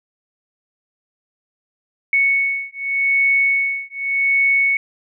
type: beating tone pair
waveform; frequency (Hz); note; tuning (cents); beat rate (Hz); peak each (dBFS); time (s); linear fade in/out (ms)
sine; 2215 / 2215.85; C#7 / C#7; -2 / -1; 0.85; -18; 2.13-4.77; 2
effects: none